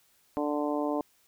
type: harmonic tone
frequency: 147.6 Hz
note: D3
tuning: 9 cents sharp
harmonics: 2 / 3 / 4 / 5 / 6 / 7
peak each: -30 / -35 / -33 / -37 / -38 / -39 dBFS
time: 0.37-1.01 s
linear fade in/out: 0 ms
effects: white hiss -66 dBFS RMS until 1.27 s